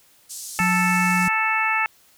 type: band-pass noise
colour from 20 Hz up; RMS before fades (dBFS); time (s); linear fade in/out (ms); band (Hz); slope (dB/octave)
pink; -35; 0.29-1.29; 20; 5500 to 11000; 24
type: harmonic tone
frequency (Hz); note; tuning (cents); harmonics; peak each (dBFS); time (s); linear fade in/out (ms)
440; A4; 0; 2 / 3 / 4 / 5 / 6; -25 / -25 / -25 / -25 / -25; 0.59-1.86; 0
type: tone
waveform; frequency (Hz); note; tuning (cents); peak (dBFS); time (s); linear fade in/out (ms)
sine; 180.9; F#3; -39; -21; 0.6-1.28; 0
effects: white hiss -56 dBFS RMS until 2.17 s